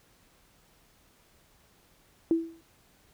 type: tone with exponential decay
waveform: sine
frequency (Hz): 329.6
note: E4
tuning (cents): 0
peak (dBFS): -18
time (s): 2.31-2.61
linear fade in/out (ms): 1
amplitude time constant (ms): 65
effects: pink hiss -63 dBFS RMS until 3.13 s